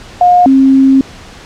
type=tone pair in turn; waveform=sine; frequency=715 / 267.8 Hz; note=F5 / C4; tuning=+41 / +40 cents; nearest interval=octave + perfect fourth; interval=1701 cents; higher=first; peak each=-3 dBFS; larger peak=neither; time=0.21-0.46 / 0.46-1.01 s; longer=second; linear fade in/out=2 ms; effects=pink hiss -33 dBFS RMS until 1.45 s + low-pass 6000 Hz 12 dB/octave